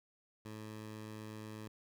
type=tone; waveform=15% pulse; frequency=108.1 Hz; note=A2; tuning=30 cents flat; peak=-39 dBFS; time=0.45-1.68 s; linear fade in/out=5 ms; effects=none